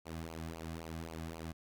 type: tone with flanger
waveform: sawtooth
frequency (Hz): 81.5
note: E2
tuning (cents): -19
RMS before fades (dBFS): -44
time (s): 0.05-1.53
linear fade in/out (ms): 20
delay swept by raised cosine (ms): 0.54 to 2.24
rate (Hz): 3.8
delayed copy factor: -0.8
effects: none